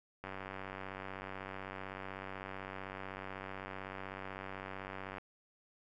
click train, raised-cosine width 0.5 ms, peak -28 dBFS, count 475, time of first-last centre 0.24-5.183 s, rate 95.9 Hz, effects none

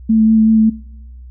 sine tone with vibrato, 220.4 Hz, A3, 3 cents sharp, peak -8 dBFS, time 0.09-0.7 s, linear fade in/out 10 ms, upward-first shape sine, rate 5.3 Hz, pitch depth 17 cents each way, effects noise-tail reverb RT60 0.9 s tail -23 dB re dry + added 62 Hz sine -32 dBFS peak until 1.3 s

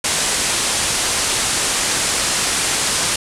white low-pass noise, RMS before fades -19 dBFS, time 0.04-3.16 s, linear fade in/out 5 ms, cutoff 10000 Hz, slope 48 dB/octave, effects none

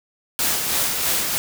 white noise with tremolo, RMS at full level -20 dBFS, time 0.39-1.38 s, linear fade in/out 0 ms, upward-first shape sine, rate 3.1 Hz, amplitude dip 40%, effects none

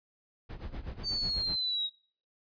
brown noise with tremolo, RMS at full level -37 dBFS, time 0.49-1.56 s, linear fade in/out 10 ms, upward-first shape sine, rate 8.1 Hz, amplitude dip 80%
sine exponential sweep, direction down, 4604 to 3780 Hz, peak -29 dBFS, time 1.03-1.9 s, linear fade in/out 50 ms
effects noise-tail reverb RT60 0.5 s tail -25 dB re dry + resampled to 11025 Hz

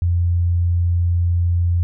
sine tone, 86.8 Hz, F2, 10 cents flat, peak -14 dBFS, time 0.02-1.83 s, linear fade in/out 0 ms, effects none

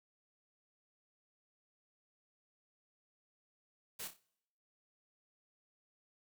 white noise with echo, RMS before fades -44 dBFS, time 3.99-4.08 s, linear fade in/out 10 ms, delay 30 ms, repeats 4, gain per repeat -8 dB, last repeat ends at 4.2 s, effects noise-tail reverb RT60 0.8 s tail -25 dB re dry

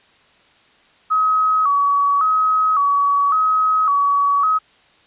sine tone with vibrato, 1200 Hz, D6, 37 cents sharp, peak -13 dBFS, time 1.1-4.59 s, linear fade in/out 20 ms, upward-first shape square, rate 0.9 Hz, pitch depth 100 cents each way, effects white hiss -53 dBFS RMS until 5.06 s + resampled to 8000 Hz

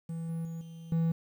triangle tone with level steps, 164.81 Hz, E3, in tune, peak -32 / -30 / -34 / -41 / -23 dBFS, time 0.09-1.12 s, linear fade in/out 5 ms, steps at 0.29 / 0.45 / 0.61 / 0.92 s, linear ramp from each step 2 ms, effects 10-bit

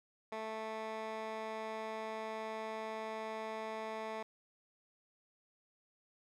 15% pulse tone with band-pass filter, 219.7 Hz, A3, 2 cents flat, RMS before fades -42 dBFS, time 0.32-4.23 s, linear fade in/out 5 ms, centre 1100 Hz, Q 0.73, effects none

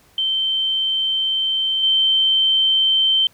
sine tone with level steps, 3109 Hz, G7, 15 cents flat, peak -17 / -13 dBFS, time 0.18-3.27 s, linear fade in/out 2 ms, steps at 1.83 s, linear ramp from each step 5 ms, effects pink hiss -54 dBFS RMS until 3.33 s

